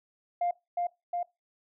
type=tone with echo; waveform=sine; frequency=701 Hz; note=F5; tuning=6 cents sharp; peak=-24 dBFS; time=0.41-0.51 s; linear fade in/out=5 ms; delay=360 ms; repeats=2; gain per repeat=-2 dB; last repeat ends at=1.23 s; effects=noise-tail reverb RT60 0.2 s tail -21 dB re dry + tanh soft clip ceiling -22 dBFS